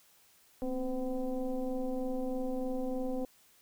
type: tone with frequency modulation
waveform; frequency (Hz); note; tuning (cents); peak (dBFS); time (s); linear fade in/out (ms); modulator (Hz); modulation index
sine; 261.6; C4; 0; -31; 0.62-3.25; 0; 250; 1.3
effects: white hiss -64 dBFS RMS until 3.61 s